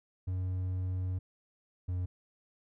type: tone pair in turn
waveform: triangle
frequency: 92.2 / 90.35 Hz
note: F#2 / F#2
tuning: -6 / -41 cents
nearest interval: unison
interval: 35 cents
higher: first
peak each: -29 / -29 dBFS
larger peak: neither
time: 0.27-1.19 / 1.88-2.06 s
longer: first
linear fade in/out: 10 ms
effects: none